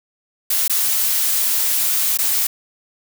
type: noise with dropouts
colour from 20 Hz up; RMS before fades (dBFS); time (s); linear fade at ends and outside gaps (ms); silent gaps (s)
blue; -18; 0.5-2.47; 5; 0.679-0.696 / 2.174-2.187
effects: none